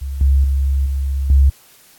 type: tone with level steps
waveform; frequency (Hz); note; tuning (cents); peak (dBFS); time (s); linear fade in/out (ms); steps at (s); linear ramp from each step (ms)
sine; 68.3; C#2; -25; -21 / -9 / -13 / -16 / -7; 0.01-1.5; 10; 0.21 / 0.44 / 0.86 / 1.3; 2
effects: white hiss -48 dBFS RMS until 1.98 s + AAC 64 kbps

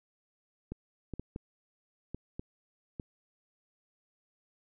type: clicks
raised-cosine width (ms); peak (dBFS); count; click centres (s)
3; -25; 7; 0.72 / 1.137 / 1.196 / 1.361 / 2.146 / 2.395 / 2.998
effects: none

